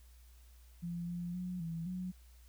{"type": "tone with pitch steps", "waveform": "sine", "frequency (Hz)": [172.1, 174.4, 181.1, 165.4, 182.9], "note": ["F3", "F3", "F#3", "E3", "F#3"], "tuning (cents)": [-25, -2, -37, 6, -20], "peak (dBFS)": -37, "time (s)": [0.82, 2.12], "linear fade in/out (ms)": 20, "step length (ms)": 260, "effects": ["added 60 Hz sine -56 dBFS peak until 2.48 s", "white hiss -68 dBFS RMS until 2.48 s"]}